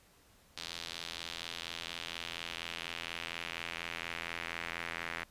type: tone with band-pass filter sweep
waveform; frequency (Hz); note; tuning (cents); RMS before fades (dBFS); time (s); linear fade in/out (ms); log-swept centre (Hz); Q
sawtooth; 84.2; E2; +37; -42; 0.57-5.24; 0; 4100 to 2000; 2
effects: pink hiss -64 dBFS RMS until 5.3 s + resampled to 32000 Hz